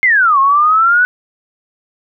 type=exponential two-way sweep; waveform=sine; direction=down then up; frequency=2153 to 1070 to 1500 Hz; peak=-7 dBFS; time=0.03-1.05 s; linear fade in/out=0 ms; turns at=0.39 s; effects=none